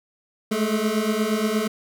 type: beating tone pair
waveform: 25% pulse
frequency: 210.5 / 219 Hz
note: G#3 / A3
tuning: +24 / -8 cents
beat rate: 8.5 Hz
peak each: -21 / -19 dBFS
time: 0.51-1.68 s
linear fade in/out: 10 ms
effects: none